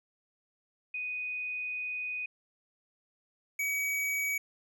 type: tone pair in turn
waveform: sine / square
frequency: 2489 / 2268 Hz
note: D#7 / C#7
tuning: 0 / +39 cents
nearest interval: major second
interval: 161 cents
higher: first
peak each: -33 / -30 dBFS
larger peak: second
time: 0.94-2.26 / 3.59-4.38 s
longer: first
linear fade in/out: 5 ms
effects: none